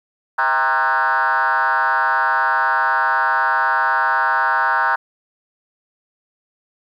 sine tone with frequency modulation, 1212 Hz, D#6, 46 cents flat, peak -13 dBFS, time 0.38-4.96 s, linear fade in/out 10 ms, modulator 140 Hz, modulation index 3, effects tanh soft clip ceiling -10 dBFS + 9-bit

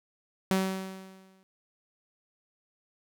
sawtooth tone with exponential decay, 190 Hz, F#3, 46 cents sharp, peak -18 dBFS, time 0.51-1.43 s, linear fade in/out 0 ms, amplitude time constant 200 ms, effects none

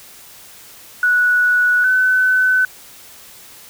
sine tone pair in turn, 1472 / 1510.8 Hz, F#6 / F#6, -9 / +36 cents, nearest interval unison, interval 45 cents, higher second, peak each -11 / -11 dBFS, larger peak neither, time 1.03-1.84 / 1.84-2.65 s, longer neither, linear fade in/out 2 ms, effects white hiss -41 dBFS RMS until 3.69 s

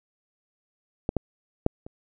clicks, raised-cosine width 2 ms, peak -11 / -10 / -6 / -26 dBFS, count 4, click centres 1.091 / 1.167 / 1.664 / 1.865 s, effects none

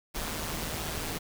pink noise with amplitude modulation, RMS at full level -32 dBFS, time 0.14-1.19 s, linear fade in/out 20 ms, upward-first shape sine, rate 158 Hz, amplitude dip 55%, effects none

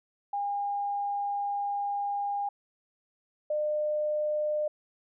sine tone pair in turn, 810 / 603.3 Hz, G#5 / D5, -43 / +46 cents, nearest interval perfect fourth, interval 511 cents, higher first, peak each -28 / -26 dBFS, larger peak second, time 0.33-2.49 / 3.5-4.68 s, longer first, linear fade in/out 5 ms, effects none

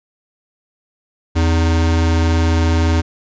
square tone pair together, 82.88 / 311.2 Hz, E2 / D#4, +10 / 0 cents, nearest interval octave + major seventh, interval 2290 cents, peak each -13 / -23 dBFS, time 1.35-3.02 s, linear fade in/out 20 ms, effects resampled to 16000 Hz

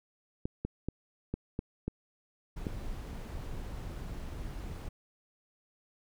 clicks, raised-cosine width 3 ms, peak -20 dBFS, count 7, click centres 0.455 / 0.65 / 0.886 / 1.34 / 1.591 / 1.88 / 2.668 s
brown noise, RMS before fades -40 dBFS, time 2.56-4.89 s, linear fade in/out 10 ms
effects none

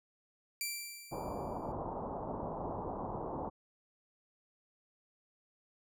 10% pulse tone with exponential decay, 2349 Hz, D7, in tune, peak -25 dBFS, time 0.61-1.72 s, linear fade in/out 1 ms, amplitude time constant 240 ms
white low-pass noise, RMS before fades -40 dBFS, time 1.11-3.5 s, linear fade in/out 20 ms, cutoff 1000 Hz, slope 48 dB/octave
effects none

